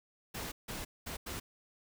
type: noise bursts at uneven times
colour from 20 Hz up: pink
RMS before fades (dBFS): -41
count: 4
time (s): 0.34-0.52 / 0.68-0.85 / 1.06-1.17 / 1.26-1.4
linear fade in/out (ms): 10
effects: none